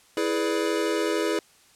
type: chord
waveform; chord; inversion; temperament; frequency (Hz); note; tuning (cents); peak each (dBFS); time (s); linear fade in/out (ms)
square; E dominant seventh; none; equal with one note detuned; 329.6 / 420.9 / 493.9 / 587.3; E4 / G#4 / B4 / D5; 0 / +23 / 0 / 0; -28 / -28 / -31 / -33; 0.17-1.39; 2
effects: white hiss -57 dBFS RMS until 1.75 s + low-pass 10000 Hz 12 dB/octave